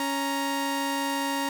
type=tone pair together; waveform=sawtooth; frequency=277.7 / 934 Hz; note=C#4 / A#5; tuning=+3 / +3 cents; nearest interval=octave + major sixth; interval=2100 cents; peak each=-25 dBFS; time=0-1.49 s; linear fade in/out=2 ms; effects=none